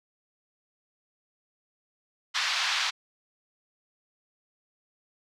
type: band-pass noise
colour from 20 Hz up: white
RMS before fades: -28 dBFS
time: 2.34-2.91 s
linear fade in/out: 20 ms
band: 950 to 4700 Hz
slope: 24 dB/octave
effects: none